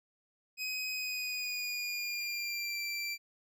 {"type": "tone with pitch glide", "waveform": "25% pulse", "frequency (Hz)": [2519, 2350], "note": ["D#7", "D7"], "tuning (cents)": [21, 1], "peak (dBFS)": -31, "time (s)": [0.57, 3.18], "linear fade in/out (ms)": 50, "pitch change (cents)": -120, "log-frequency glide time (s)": [0.91, 2.81], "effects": []}